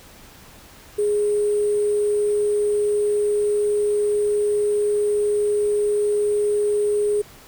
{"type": "tone with sample-and-hold", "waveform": "sine", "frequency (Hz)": 415.3, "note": "G#4", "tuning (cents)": 0, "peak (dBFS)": -17, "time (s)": [0.98, 7.22], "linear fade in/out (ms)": 10, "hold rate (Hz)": 8820, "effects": ["pink hiss -46 dBFS RMS until 7.47 s"]}